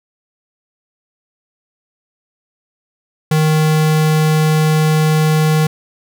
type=tone; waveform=square; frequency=155.56 Hz; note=D#3; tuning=in tune; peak=-11 dBFS; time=3.31-5.67 s; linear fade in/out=5 ms; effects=none